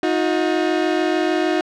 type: tone pair together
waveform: 30% pulse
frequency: 314 / 360.6 Hz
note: D#4 / F#4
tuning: +16 / -45 cents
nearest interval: major second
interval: 239 cents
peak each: -17 dBFS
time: 0.03-1.61 s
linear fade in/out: 2 ms
effects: low-pass 4000 Hz 12 dB/octave